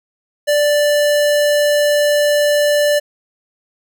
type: tone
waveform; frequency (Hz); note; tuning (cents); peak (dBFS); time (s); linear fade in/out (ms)
square; 587.3; D5; 0; -12; 0.47-3; 20
effects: none